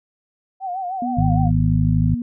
sine tone with vibrato, 740 Hz, F#5, in tune, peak -23 dBFS, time 0.6-1.51 s, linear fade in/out 50 ms, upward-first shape sine, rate 6.5 Hz, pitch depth 88 cents each way
sine tone with pitch glide, 245.2 to 239.3 Hz, B3 to A#3, -12 to +46 cents, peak -22 dBFS, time 1.02-2.22 s, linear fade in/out 2 ms, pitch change -42 cents, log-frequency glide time 1.12-1.59 s
harmonic tone, 52.7 Hz, G#1, 26 cents sharp, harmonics 1 / 2 / 3, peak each -23 / -18 / -18 dBFS, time 1.17-2.15 s, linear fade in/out 10 ms
effects none

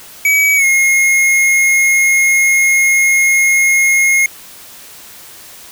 square tone with pitch glide, 2276 to 2151 Hz, C#7 to C7, +45 to +47 cents, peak -9 dBFS, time 0.25-4.26 s, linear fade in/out 2 ms, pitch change -98 cents, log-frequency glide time 0.56-0.65 s, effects white hiss -36 dBFS RMS until 5.71 s

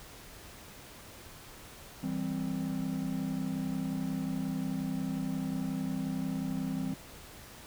triangle chord, C major, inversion first, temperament equal, 164.81 / 196 / 261.6 Hz, E3 / G3 / C4, 0 / 0 / 0 cents, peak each -35 / -34 / -33 dBFS, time 2.03-6.94 s, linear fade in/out 5 ms, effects pink hiss -50 dBFS RMS until 7.66 s

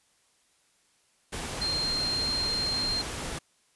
sine tone in noise, 4186 Hz, C8, in tune, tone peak -27 dBFS, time 1.61-3.02 s, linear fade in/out 10 ms, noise pink, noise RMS -35 dBFS, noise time 1.32-3.39 s, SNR +5 dB, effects white hiss -67 dBFS RMS until 3.75 s + resampled to 24000 Hz

